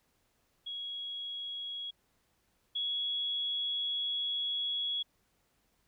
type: tone pair in turn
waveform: sine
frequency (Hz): 3322 / 3349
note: G#7 / G#7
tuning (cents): 0 / +14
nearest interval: unison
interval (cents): 14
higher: second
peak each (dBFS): -37 / -31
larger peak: second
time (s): 0.66-1.91 / 2.75-5.03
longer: second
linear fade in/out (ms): 10
effects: pink hiss -74 dBFS RMS until 5.87 s